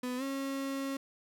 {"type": "tone with pitch glide", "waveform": "35% pulse", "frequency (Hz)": [250, 272.6], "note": ["B3", "C#4"], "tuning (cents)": [21, -29], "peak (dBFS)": -32, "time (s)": [0.03, 0.97], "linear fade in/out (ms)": 5, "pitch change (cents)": 150, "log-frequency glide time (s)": [0.17, 0.23], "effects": []}